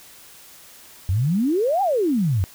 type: exponential two-way sweep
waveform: sine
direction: up then down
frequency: 85.2 to 822 to 85.2 Hz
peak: -17 dBFS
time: 1.09-2.44 s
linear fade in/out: 0 ms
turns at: 1.82 s
effects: white hiss -46 dBFS RMS until 2.54 s